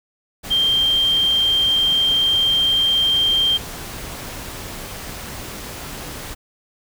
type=tone in noise; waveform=sine; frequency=3171 Hz; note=G7; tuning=19 cents sharp; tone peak=-14 dBFS; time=0.5-3.58 s; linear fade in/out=20 ms; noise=pink; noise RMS=-32 dBFS; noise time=0.43-6.35 s; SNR=+15 dB; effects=none